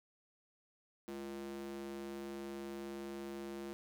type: tone with high-pass filter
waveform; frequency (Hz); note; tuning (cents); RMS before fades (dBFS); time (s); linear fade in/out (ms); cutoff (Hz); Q
square; 69.3; C#2; 0; -45; 1.08-3.73; 0; 280; 8.7
effects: none